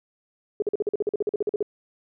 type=tone bursts; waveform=sine; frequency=415.3 Hz; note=G#4; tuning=in tune; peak=-20 dBFS; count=16; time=0.6-1.627 s; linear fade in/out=2 ms; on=22 ms; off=45 ms; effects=none